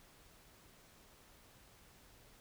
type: silence
effects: pink hiss -63 dBFS RMS until 2.4 s